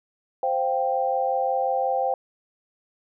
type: chord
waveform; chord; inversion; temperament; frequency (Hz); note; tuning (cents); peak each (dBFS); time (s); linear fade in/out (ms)
sine; C suspended fourth; none; equal; 523.3 / 698.5 / 784; C5 / F5 / G5; 0 / 0 / 0; -25 / -28 / -24; 0.43-2.14; 2
effects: none